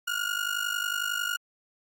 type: ring-modulated tone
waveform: 30% pulse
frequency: 1430 Hz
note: F6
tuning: 41 cents sharp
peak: -22 dBFS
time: 0.07-1.37 s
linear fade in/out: 10 ms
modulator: 25.5 Hz
effects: Opus 48 kbps